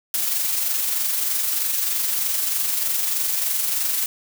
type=noise with amplitude modulation; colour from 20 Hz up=blue; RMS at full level=-21 dBFS; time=0.14-4.06 s; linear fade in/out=2 ms; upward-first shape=sine; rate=23.2 Hz; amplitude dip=35%; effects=none